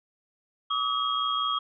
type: tone cluster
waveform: sine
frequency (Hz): 1148 / 1273 / 3269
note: D6 / D#6 / G#7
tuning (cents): -40 / +39 / -28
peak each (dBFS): -29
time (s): 0.7-1.59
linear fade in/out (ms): 10
effects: none